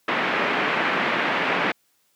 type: band-pass noise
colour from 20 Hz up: white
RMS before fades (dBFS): -23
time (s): 0.08-1.72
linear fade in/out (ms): 5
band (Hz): 170 to 2400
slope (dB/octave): 24
effects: white hiss -66 dBFS RMS until 2.15 s + high-pass 100 Hz 12 dB/octave